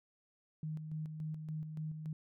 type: tone with tremolo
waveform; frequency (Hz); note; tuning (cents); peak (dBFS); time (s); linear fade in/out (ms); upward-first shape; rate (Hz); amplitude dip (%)
sine; 155.56; D#3; 0; -37; 0.63-2.13; 2; square; 3.5; 45
effects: none